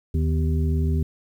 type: harmonic tone with a mistuned harmonic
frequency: 78.1 Hz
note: D#2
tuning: 7 cents sharp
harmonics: 1 / 2 / 3 / 5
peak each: -20 / -26 / -30 / -34 dBFS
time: 0.14-1.03 s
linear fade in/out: 5 ms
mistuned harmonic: 3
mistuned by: +89 cents
effects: 9-bit